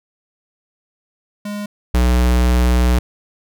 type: tone pair in turn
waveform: square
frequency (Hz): 206.2 / 61.3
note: G#3 / B1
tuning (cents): -12 / -12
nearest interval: octave + major sixth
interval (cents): 2100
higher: first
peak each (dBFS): -24 / -12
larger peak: second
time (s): 1.45-1.66 / 1.94-2.99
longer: second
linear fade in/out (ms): 5
effects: none